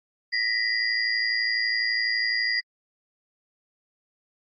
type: tone cluster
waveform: sine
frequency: 1890 / 2002 / 4830 Hz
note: A#6 / B6 / D8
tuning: +23 / +23 / +48 cents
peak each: -27 dBFS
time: 0.32-2.61 s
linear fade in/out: 20 ms
effects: AAC 32 kbps